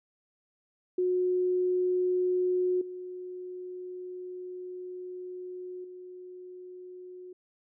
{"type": "tone with level steps", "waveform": "sine", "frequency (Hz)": 363.9, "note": "F#4", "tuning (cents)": -29, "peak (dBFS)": [-24, -37, -42], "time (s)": [0.98, 7.33], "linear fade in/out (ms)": 5, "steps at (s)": [2.81, 5.84], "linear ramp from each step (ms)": 5, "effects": []}